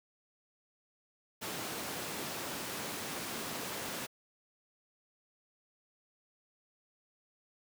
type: high-pass noise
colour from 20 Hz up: pink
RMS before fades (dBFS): -40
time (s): 1.41-4.07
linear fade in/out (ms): 20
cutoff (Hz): 190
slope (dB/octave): 12
effects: none